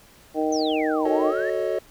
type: harmonic tone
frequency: 155.56 Hz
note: D#3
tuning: in tune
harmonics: 2 / 3 / 4 / 5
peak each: -24 / -26 / -27 / -28 dBFS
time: 0.34-1.34 s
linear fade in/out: 50 ms
type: exponential two-way sweep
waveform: sine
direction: down then up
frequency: 6400 to 777 to 1880 Hz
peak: -30 dBFS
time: 0.52-1.5 s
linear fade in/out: 5 ms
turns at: 1.09 s
type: chord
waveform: triangle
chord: D# half-diminished seventh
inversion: first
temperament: equal with one note detuned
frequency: 370 / 440 / 554.4 / 630.6 Hz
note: F#4 / A4 / C#5 / D#5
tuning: 0 / 0 / 0 / +23 cents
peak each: -26 dBFS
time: 1.05-1.79 s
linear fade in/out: 5 ms
effects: pink hiss -52 dBFS RMS until 1.9 s